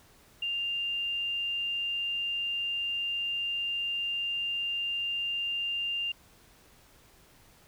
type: tone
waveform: sine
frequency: 2795 Hz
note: F7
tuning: 1 cent sharp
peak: -29 dBFS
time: 0.42-6.12 s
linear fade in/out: 5 ms
effects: pink hiss -59 dBFS RMS until 7.67 s